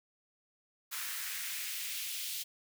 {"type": "noise with high-pass filter sweep", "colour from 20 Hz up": "white", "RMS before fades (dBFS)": -39, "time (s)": [0.91, 2.44], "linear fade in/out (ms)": 20, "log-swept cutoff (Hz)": [1400, 3300], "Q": 1.7, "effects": []}